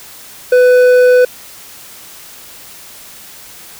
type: tone with hard clipping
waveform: triangle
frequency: 498.8 Hz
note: B4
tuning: 17 cents sharp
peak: -6 dBFS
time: 0.52-1.25 s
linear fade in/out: 5 ms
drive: 10 dB
effects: white hiss -35 dBFS RMS until 3.79 s